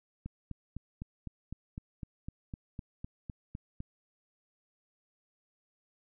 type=click train; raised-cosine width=5 ms; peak=-27 dBFS; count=15; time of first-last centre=0.26-3.804 s; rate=3.95 Hz; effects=none